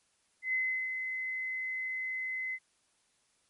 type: tone with ADSR envelope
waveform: sine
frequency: 2043 Hz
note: C7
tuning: 42 cents flat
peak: -27 dBFS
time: 0.42-2.59 s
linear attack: 110 ms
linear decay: 360 ms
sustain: -6 dB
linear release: 52 ms
effects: white hiss -72 dBFS RMS until 3.49 s + MP3 48 kbps